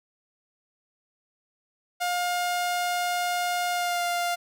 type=tone with pitch glide; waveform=sawtooth; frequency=710 to 699.8 Hz; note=F5 to F5; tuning=+28 to +3 cents; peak=-21 dBFS; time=2-4.36 s; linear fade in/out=20 ms; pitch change=-25 cents; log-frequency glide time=3.72-4.04 s; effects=none